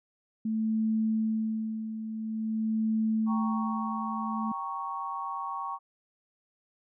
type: tone with tremolo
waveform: sine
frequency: 220 Hz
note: A3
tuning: in tune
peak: -24 dBFS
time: 0.45-4.52 s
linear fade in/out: 5 ms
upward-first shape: sine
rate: 0.48 Hz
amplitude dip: 65%
type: chord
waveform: sine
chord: G diminished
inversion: none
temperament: equal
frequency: 784 / 932.3 / 1108.7 Hz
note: G5 / Bb5 / Db6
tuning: 0 / 0 / 0 cents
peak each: -39 / -38 / -34 dBFS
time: 3.26-5.79 s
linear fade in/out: 50 ms
effects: none